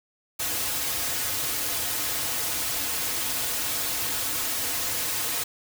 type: noise with comb filter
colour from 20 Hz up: white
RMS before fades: -28 dBFS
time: 0.39-5.44 s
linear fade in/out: 10 ms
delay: 5.1 ms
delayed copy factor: -0.8
effects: none